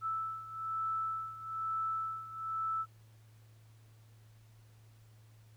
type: beating tone pair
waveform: sine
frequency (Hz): 1316 / 1317.1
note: E6 / E6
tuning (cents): -3 / -2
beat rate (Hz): 1.1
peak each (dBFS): -36 / -40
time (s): 0.01-2.86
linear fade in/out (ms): 50
effects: added 110 Hz sine -57 dBFS peak until 5.56 s + pink hiss -69 dBFS RMS until 5.56 s